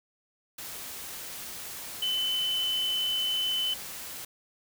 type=tone in noise; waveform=sine; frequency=3029 Hz; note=F#7; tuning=40 cents sharp; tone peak=-26 dBFS; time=2.02-3.74 s; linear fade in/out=5 ms; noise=white; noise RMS=-40 dBFS; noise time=0.58-4.25 s; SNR=+11 dB; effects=none

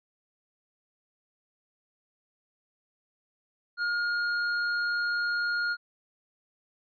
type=tone with tanh clipping; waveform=sine; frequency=1423 Hz; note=F6; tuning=32 cents sharp; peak=-28 dBFS; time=3.77-5.77 s; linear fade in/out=50 ms; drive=13 dB; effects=resampled to 11025 Hz

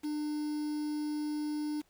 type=tone with quantisation; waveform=triangle; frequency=300 Hz; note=D4; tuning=37 cents sharp; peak=-30 dBFS; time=0.03-1.82 s; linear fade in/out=20 ms; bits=8; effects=pink hiss -70 dBFS RMS until 1.89 s

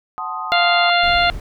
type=chord; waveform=sine; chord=F# diminished seventh; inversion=none; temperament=equal; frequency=740 / 880 / 1046.5 / 1244.5 Hz; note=F#5 / A5 / C6 / Eb6; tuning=0 / 0 / 0 / 0 cents; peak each=-31 / -29 / -31 / -26 dBFS; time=0.18-0.9 s; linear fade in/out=0 ms
type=harmonic tone; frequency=698 Hz; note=F5; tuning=1 cent flat; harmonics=1 / 2 / 3 / 4 / 5 / 6; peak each=-16 / -19 / -21 / -22 / -23 / -24 dBFS; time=0.52-1.3 s; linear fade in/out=0 ms
type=noise; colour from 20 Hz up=brown; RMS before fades=-29 dBFS; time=1.03-1.4 s; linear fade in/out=2 ms
effects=none

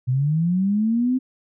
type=linear sweep; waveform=sine; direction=up; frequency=122.2 to 261.6 Hz; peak=-17 dBFS; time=0.07-1.19 s; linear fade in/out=20 ms; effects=none

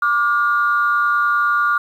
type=tone pair together; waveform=sine; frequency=1174.7 / 1425.4 Hz; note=D6 / F6; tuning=0 / +35 cents; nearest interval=minor third; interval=335 cents; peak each=-16 dBFS; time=0.02-1.78 s; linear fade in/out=5 ms; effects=tanh soft clip ceiling -6 dBFS + 8-bit

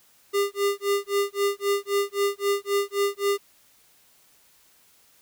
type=tone with tremolo; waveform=square; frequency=401.9 Hz; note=G4; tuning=43 cents sharp; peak=-20 dBFS; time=0.33-3.38 s; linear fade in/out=20 ms; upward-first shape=sine; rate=3.8 Hz; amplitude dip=100%; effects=white hiss -59 dBFS RMS until 5.21 s

